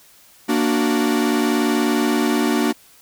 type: chord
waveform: 45% pulse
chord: Bb augmented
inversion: none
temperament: equal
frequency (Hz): 233.1 / 293.7 / 370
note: Bb3 / D4 / F#4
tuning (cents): 0 / 0 / 0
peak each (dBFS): -20 / -20 / -23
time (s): 0.48-2.73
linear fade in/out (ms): 20
effects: white hiss -50 dBFS RMS until 3.01 s